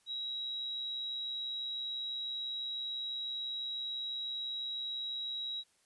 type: tone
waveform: sine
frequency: 3858 Hz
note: B7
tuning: 41 cents flat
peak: -36 dBFS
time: 0.06-5.64 s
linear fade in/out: 50 ms
effects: white hiss -71 dBFS RMS until 5.85 s + resampled to 24000 Hz